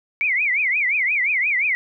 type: tone with vibrato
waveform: sine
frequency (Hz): 2217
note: C#7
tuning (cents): 0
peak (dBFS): -17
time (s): 0.21-1.75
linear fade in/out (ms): 0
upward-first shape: triangle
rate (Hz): 5.7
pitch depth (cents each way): 250
effects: none